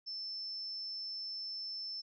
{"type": "tone", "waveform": "sine", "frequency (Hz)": 5300, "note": "E8", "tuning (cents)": 9, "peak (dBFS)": -39, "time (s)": [0.06, 2.02], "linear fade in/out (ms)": 20, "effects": []}